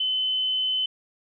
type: tone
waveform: sine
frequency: 3040 Hz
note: F#7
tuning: 46 cents sharp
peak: -22 dBFS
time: 0-0.86 s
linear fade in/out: 5 ms
effects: none